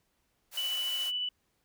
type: high-pass noise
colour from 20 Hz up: white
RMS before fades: -42 dBFS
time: 0.51-1.12 s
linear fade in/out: 50 ms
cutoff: 520 Hz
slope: 96 dB/octave
type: tone with tremolo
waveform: sine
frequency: 2972 Hz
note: F#7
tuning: 7 cents sharp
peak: -29 dBFS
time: 0.57-1.29 s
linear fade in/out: 5 ms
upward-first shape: triangle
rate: 14 Hz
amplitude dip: 25%
effects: pink hiss -75 dBFS RMS until 1.64 s